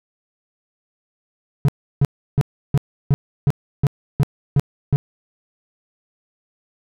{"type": "tone bursts", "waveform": "triangle", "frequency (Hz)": 140.9, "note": "C#3", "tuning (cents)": 29, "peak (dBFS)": -9, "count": 10, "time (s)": [1.65, 4.96], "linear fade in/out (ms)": 0, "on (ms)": 34, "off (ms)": 330, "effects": []}